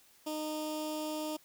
15% pulse tone with notch filter, 307.4 Hz, D#4, 21 cents flat, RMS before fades -37 dBFS, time 0.26-1.37 s, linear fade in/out 10 ms, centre 1600 Hz, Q 0.73, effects white hiss -63 dBFS RMS until 1.44 s

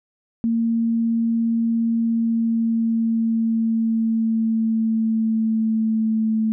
sine tone with pitch glide, 229.3 to 220 Hz, A#3 to A3, -28 to 0 cents, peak -17 dBFS, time 0.44-6.52 s, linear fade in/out 0 ms, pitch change -72 cents, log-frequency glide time 1.98-6.4 s, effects none

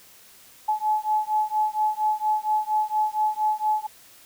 sine beating tone pair, 854 / 858.3 Hz, G#5 / A5, +48 / -43 cents, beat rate 4.3 Hz, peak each -24 dBFS, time 0.68-3.87 s, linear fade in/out 10 ms, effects white hiss -51 dBFS RMS until 4.25 s

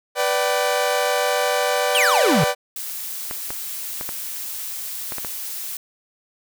sawtooth chord, G major, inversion first, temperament equal with one note detuned, 493.9 / 587.3 / 767.4 Hz, B4 / D5 / G5, 0 / 0 / -37 cents, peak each -19 / -18 / -20 dBFS, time 0.15-2.55 s, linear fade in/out 50 ms
square exponential sweep, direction down, 3322 to 133.9 Hz, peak -17 dBFS, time 1.95-2.44 s, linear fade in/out 0 ms
blue noise, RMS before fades -30 dBFS, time 2.76-5.77 s, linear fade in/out 2 ms
clicks, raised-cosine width 0.5 ms, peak -15 dBFS, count 7, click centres 3.311 / 3.505 / 4.011 / 4.091 / 5.122 / 5.183 / 5.248 s
effects none

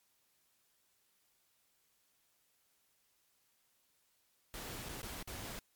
pink noise with dropouts, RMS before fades -45 dBFS, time 4.54-5.59 s, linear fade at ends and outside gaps 0 ms, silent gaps 4.887-4.892 / 5.016-5.03 / 5.226-5.275 s, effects white hiss -75 dBFS RMS until 5.75 s + MP3 96 kbps

